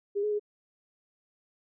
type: tone with pitch steps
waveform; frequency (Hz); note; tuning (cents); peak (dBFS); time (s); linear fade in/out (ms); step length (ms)
sine; 404.9 / 421.2 / 416.1; G#4 / G#4 / G#4; -44 / +24 / +3; -26; 0.15-0.396; 20; 82
effects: none